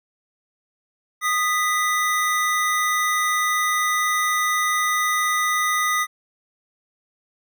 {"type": "tone pair together", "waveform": "square", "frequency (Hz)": [1236, 1980.2], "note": ["D#6", "B6"], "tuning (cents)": [-12, 4], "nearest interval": "minor sixth", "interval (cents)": 816, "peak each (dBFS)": [-22, -23], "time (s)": [1.21, 6.07], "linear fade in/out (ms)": 50, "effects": []}